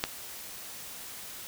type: clicks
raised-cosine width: 0.2 ms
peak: -9 / -26 dBFS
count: 2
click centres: 0.039 / 0.051 s
effects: white hiss -43 dBFS RMS until 1.47 s